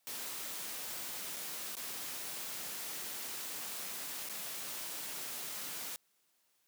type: noise with dropouts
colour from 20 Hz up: white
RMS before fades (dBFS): -42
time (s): 0.07-5.96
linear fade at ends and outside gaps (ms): 0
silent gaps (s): 1.363-1.367 / 1.753-1.768 / 4.288-4.296
effects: white hiss -75 dBFS RMS until 6.67 s + high-pass 150 Hz 12 dB/octave